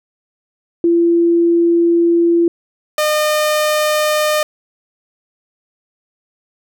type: tone pair in turn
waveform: sine / sawtooth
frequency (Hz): 340 / 607.7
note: F4 / D#5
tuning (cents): -46 / -41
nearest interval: minor seventh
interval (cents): 1005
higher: second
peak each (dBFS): -9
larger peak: neither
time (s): 0.84-2.48 / 2.98-4.43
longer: first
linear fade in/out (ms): 2
effects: none